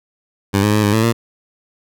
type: tone with pitch steps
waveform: 15% pulse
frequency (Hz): 99 / 104.8 / 106.8 / 102.8 / 110.9 / 115.7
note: G2 / G#2 / G#2 / G#2 / A2 / A#2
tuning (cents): +18 / +16 / +49 / -17 / +14 / -13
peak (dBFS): -6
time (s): 0.53-1.13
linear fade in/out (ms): 20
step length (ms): 100
effects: none